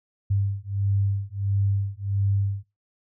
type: beating tone pair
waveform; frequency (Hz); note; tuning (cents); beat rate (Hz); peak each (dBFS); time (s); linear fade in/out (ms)
sine; 98.6 / 100.1; G2 / G2; +11 / +37; 1.5; -25; 0.3-2.64; 10
effects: noise-tail reverb RT60 0.2 s tail -17 dB re dry